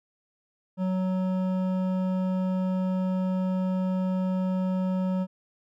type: tone with hard clipping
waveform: sine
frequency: 186 Hz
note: F#3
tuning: 9 cents sharp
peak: -26 dBFS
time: 0.77-5.27 s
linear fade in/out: 50 ms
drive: 11 dB
effects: none